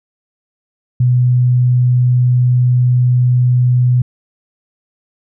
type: tone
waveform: sine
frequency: 124.4 Hz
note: B2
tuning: 13 cents sharp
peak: -8 dBFS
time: 1-4.02 s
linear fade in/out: 5 ms
effects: none